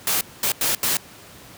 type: noise bursts at uneven times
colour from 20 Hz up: white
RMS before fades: -21 dBFS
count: 4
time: 0.07-0.21 / 0.43-0.52 / 0.61-0.75 / 0.83-0.97 s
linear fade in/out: 2 ms
effects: pink hiss -44 dBFS RMS until 1.57 s + high-pass 80 Hz 12 dB/octave